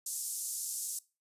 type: band-pass noise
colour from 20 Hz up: white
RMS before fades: -38 dBFS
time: 0.06-0.99 s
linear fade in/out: 5 ms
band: 6300 to 11000 Hz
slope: 24 dB/octave
effects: noise-tail reverb RT60 0.3 s tail -21 dB re dry + resampled to 32000 Hz